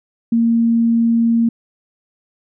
sine tone, 231 Hz, A#3, 16 cents flat, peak -11 dBFS, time 0.32-1.49 s, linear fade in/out 5 ms, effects none

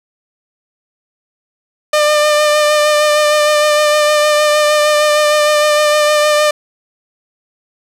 sawtooth tone with vibrato, 600 Hz, D5, 37 cents sharp, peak -5 dBFS, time 1.93-6.51 s, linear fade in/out 5 ms, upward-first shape sine, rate 6.5 Hz, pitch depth 18 cents each way, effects low-pass 10000 Hz 12 dB/octave + 7-bit

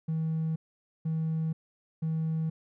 triangle tone bursts, 160 Hz, D#3, 49 cents sharp, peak -24 dBFS, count 3, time 0.08-2.5 s, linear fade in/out 10 ms, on 480 ms, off 490 ms, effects tanh soft clip ceiling -23 dBFS

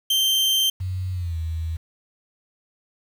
40% pulse tone, 3136 Hz, G7, in tune, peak -17 dBFS, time 0.1-0.7 s, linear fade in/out 5 ms
sine tone with pitch glide, 92.6 to 81.08 Hz, F#2 to E2, +2 to -28 cents, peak -24 dBFS, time 0.8-1.77 s, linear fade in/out 10 ms, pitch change -230 cents, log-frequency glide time 1.12-1.38 s
effects 8-bit

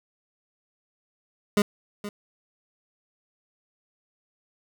25% pulse tone with echo, 205.7 Hz, G#3, 16 cents flat, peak -14 dBFS, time 1.57-1.62 s, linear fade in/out 2 ms, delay 470 ms, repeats 1, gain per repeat -14 dB, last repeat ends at 2.09 s, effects none

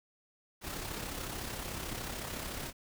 pink noise with amplitude modulation, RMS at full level -38 dBFS, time 0.61-2.73 s, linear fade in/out 50 ms, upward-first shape sine, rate 33.7 Hz, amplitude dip 45%, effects none

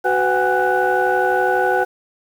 sine tone cluster, 373.6 / 501 / 743 / 815 / 1486 Hz, F#4 / B4 / F#5 / G#5 / F#6, +17 / +25 / +7 / -33 / +7 cents, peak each -20 dBFS, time 0.04-1.85 s, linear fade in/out 20 ms, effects tanh soft clip ceiling -7 dBFS + 7-bit

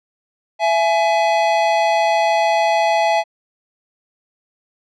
square tone pair together, 668 / 841.6 Hz, E5 / G#5, +23 / +23 cents, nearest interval major third, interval 400 cents, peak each -17 dBFS, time 0.59-3.24 s, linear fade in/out 50 ms, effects low-pass 4000 Hz 12 dB/octave

